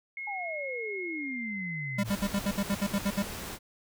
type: tone with pitch glide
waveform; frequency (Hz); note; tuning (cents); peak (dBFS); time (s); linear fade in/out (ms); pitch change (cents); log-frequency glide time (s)
sine; 2163 to 2051; C#7 to C7; -43 to -35; -35; 0.17-2.02; 2; -92; 1.15-1.61
type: exponential sweep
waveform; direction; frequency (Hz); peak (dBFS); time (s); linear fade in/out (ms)
sine; down; 842 to 107.5; -35; 0.27-2.11; 5
type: tone bursts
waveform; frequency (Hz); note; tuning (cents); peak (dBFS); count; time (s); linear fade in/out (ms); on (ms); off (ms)
square; 200; G3; +35; -26; 11; 1.98-3.227; 10; 57; 62
type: noise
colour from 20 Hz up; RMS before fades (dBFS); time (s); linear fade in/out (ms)
pink; -39; 2.04-3.59; 50
effects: none